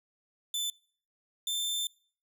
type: tone pair in turn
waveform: sawtooth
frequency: 3520 / 3557 Hz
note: A7 / A7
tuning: 0 / +18 cents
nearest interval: unison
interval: 18 cents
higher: second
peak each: -27 dBFS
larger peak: neither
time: 0.54-0.7 / 1.47-1.87 s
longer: second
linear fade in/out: 2 ms
effects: noise-tail reverb RT60 0.5 s tail -25 dB re dry